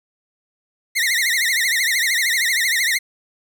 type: tone with vibrato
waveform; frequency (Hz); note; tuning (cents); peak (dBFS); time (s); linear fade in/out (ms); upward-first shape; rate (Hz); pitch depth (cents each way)
sawtooth; 1975.5; B6; 0; -13; 0.95-2.99; 20; triangle; 13; 190
effects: none